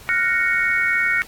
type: chord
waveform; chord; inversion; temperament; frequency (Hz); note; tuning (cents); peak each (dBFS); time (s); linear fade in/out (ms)
sine; Gb major seventh; third; equal; 1396.9 / 1480 / 1864.7 / 2217; F6 / Gb6 / Bb6 / Db7; 0 / 0 / 0 / 0; -25 / -24 / -21 / -20; 0.09-1.22; 0
effects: pink hiss -43 dBFS RMS until 1.27 s + AAC 64 kbps